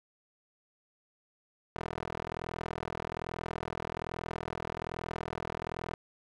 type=tone with band-pass filter; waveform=15% pulse; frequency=41.2 Hz; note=E1; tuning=in tune; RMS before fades=-39 dBFS; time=1.76-5.94 s; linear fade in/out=0 ms; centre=880 Hz; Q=0.67; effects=none